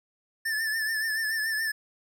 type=tone with vibrato; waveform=square; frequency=1763 Hz; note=A6; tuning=3 cents sharp; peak=-27 dBFS; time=0.45-1.72 s; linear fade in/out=10 ms; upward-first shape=triangle; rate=7 Hz; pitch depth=61 cents each way; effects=none